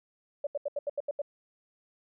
sine tone bursts, 576 Hz, D5, 34 cents flat, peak -28 dBFS, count 8, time 0.44-1.218 s, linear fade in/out 5 ms, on 29 ms, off 78 ms, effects none

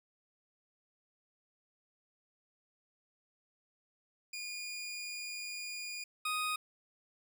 20% pulse tone pair in turn, 2433 / 1247.1 Hz, D#7 / D#6, -39 / +4 cents, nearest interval octave, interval 1157 cents, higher first, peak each -35 / -28 dBFS, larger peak second, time 4.33-6.04 / 6.25-6.56 s, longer first, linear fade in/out 5 ms, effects none

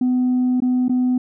sine tone with dropouts, 251.5 Hz, B3, 32 cents sharp, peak -13 dBFS, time 0.01-1.18 s, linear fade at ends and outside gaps 5 ms, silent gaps 0.603-0.62 / 0.883-0.894 s, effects tanh soft clip ceiling -13 dBFS

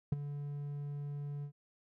triangle tone with ADSR envelope, 144.2 Hz, D3, 31 cents flat, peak -23 dBFS, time 0.12-1.52 s, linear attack 5 ms, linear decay 19 ms, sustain -13 dB, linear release 83 ms, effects none

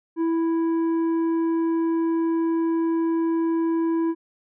sine tone with tanh clipping, 329.6 Hz, E4, in tune, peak -21 dBFS, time 0.16-4.15 s, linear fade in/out 50 ms, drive 7 dB, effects none

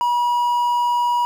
triangle tone with quantisation, 965 Hz, B5, 40 cents flat, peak -14 dBFS, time 0.01-1.25 s, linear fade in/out 0 ms, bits 7, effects none

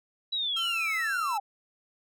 sine linear sweep, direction down, 3951 to 759 Hz, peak -27 dBFS, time 0.32-1.4 s, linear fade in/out 10 ms
sawtooth tone with vibrato, 1335 Hz, E6, 22 cents sharp, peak -30 dBFS, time 0.56-1.38 s, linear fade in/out 10 ms, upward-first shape triangle, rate 2 Hz, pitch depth 54 cents each way
effects none

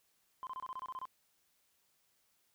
sine tone bursts, 1036 Hz, C6, 17 cents flat, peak -38 dBFS, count 10, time 0.43-1.054 s, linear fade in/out 0 ms, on 39 ms, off 26 ms, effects tanh soft clip ceiling -37 dBFS + white hiss -75 dBFS RMS until 2.54 s

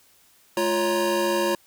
square tone cluster, 212.8 / 348.8 / 554 / 941 Hz, G#3 / F4 / C#5 / A#5, +42 / -2 / -1 / +16 cents, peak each -33 / -25 / -26 / -29 dBFS, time 0.57-1.55 s, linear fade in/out 2 ms, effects white hiss -58 dBFS RMS until 1.66 s

